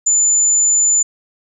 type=tone; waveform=sine; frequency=7040 Hz; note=A8; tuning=in tune; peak=-10 dBFS; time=0.06-1.03 s; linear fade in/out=10 ms; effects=none